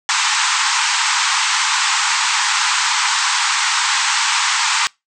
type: band-pass noise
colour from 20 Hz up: pink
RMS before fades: -17 dBFS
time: 0.09-4.87 s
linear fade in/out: 0 ms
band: 840 to 8300 Hz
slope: 96 dB/octave
effects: noise-tail reverb RT60 0.2 s tail -24 dB re dry